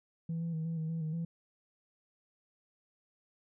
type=tone with pitch steps; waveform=sine; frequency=164.9 / 167.3 / 159.4 / 165.1 / 158.8 / 164.2 / 156.4 / 167 Hz; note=E3 / E3 / D#3 / E3 / D#3 / E3 / D#3 / E3; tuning=+1 / +26 / +42 / +3 / +36 / -6 / +9 / +23 cents; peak=-31 dBFS; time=0.29-1.25 s; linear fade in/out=5 ms; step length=120 ms; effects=tanh soft clip ceiling -31 dBFS